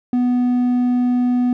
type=tone with hard clipping; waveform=sine; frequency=246.9 Hz; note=B3; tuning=in tune; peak=-15 dBFS; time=0.13-1.53 s; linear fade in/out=2 ms; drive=3 dB; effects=none